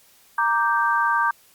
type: chord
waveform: sine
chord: G minor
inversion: first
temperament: equal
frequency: 932.3 / 1174.7 / 1568 Hz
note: Bb5 / D6 / G6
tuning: 0 / 0 / 0 cents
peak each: -22 dBFS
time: 0.38-1.31 s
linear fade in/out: 5 ms
effects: white hiss -55 dBFS RMS until 1.54 s + Opus 48 kbps